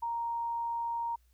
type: tone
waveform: sine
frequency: 933 Hz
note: A#5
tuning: 1 cent sharp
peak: -31 dBFS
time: 0.02-1.16 s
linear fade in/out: 10 ms
effects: added 60 Hz sine -63 dBFS peak until 1.33 s + white hiss -75 dBFS RMS until 1.33 s